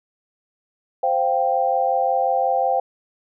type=chord; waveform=sine; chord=C suspended fourth; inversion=none; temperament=equal; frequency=523.3 / 698.5 / 784 Hz; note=C5 / F5 / G5; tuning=0 / 0 / 0 cents; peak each=-22 / -22 / -20 dBFS; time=1.03-2.8 s; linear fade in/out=5 ms; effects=none